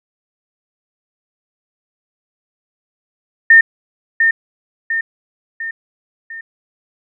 sine tone with echo, 1818 Hz, A#6, 44 cents flat, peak -3 dBFS, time 3.5-3.61 s, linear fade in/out 5 ms, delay 700 ms, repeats 4, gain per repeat -6 dB, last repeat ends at 6.41 s, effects none

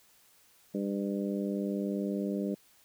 harmonic tone, 100 Hz, G2, 35 cents sharp, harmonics 2 / 3 / 4 / 5 / 6, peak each -32 / -36 / -38 / -40 / -42 dBFS, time 0.74-2.55 s, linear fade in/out 10 ms, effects white hiss -63 dBFS RMS until 2.84 s

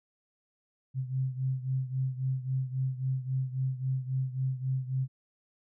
sine beating tone pair, 130.1 / 133.8 Hz, C3 / C3, -9 / +39 cents, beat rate 3.7 Hz, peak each -30 / -34 dBFS, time 0.94-5.08 s, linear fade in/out 50 ms, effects none

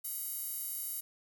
square tone with high-pass filter, 428.9 Hz, A4, 44 cents flat, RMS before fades -39 dBFS, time 0.04-1.01 s, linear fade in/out 10 ms, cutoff 11000 Hz, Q 1.7, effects none

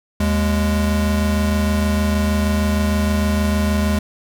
square tone pair together, 77.78 / 206.9 Hz, D#2 / G#3, 0 / -6 cents, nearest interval octave + perfect fourth, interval 1694 cents, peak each -19 dBFS, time 0.2-3.99 s, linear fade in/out 5 ms, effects none

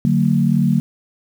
sine chord, D augmented, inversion none, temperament equal with one note detuned, 146.83 / 185 / 227.4 Hz, D3 / F#3 / A#3, 0 / 0 / -43 cents, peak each -17 dBFS, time 0.05-0.8 s, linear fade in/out 0 ms, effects 7-bit

